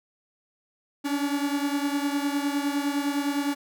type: beating tone pair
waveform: 45% pulse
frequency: 282.3 / 292.1 Hz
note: C#4 / D4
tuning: +32 / -9 cents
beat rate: 9.8 Hz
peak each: -26 / -30 dBFS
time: 1.04-3.55 s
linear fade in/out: 20 ms
effects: none